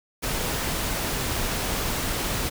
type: noise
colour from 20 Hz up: pink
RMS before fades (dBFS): -27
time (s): 0.22-2.5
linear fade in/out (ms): 20
effects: none